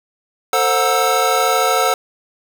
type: tone cluster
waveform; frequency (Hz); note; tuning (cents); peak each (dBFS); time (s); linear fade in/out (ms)
square; 449 / 527 / 730 / 937 / 1314; A4 / C5 / F#5 / A#5 / E6; +35 / +12 / -24 / +9 / -6; -22 / -21 / -19 / -26 / -19; 0.53-1.94; 2
effects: 8-bit